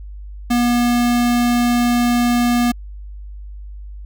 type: tone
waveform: square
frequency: 240.9 Hz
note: B3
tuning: 43 cents flat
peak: -14 dBFS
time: 0.5-2.72 s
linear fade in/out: 10 ms
effects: added 50 Hz sine -30 dBFS peak until 4.05 s